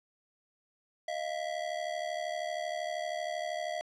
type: ring-modulated tone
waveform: square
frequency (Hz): 659.3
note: E5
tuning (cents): 0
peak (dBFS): -31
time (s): 1.08-3.81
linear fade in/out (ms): 0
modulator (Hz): 36.4
effects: low-pass 6000 Hz 12 dB/octave + 12-bit